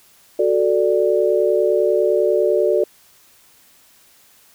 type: chord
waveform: sine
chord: D major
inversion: first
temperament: equal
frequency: 370 / 440 / 587.3 Hz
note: F#4 / A4 / D5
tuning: 0 / 0 / 0 cents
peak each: -18 dBFS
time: 0.39-2.84 s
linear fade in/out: 5 ms
effects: white hiss -52 dBFS RMS until 4.54 s